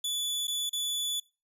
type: tone with dropouts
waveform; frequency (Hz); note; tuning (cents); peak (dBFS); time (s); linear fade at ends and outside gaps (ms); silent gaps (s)
sawtooth; 3456; A7; -32; -26; 0.04-1.2; 5; 0.472-0.479 / 0.695-0.73
effects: noise-tail reverb RT60 0.3 s tail -22 dB re dry + resampled to 32000 Hz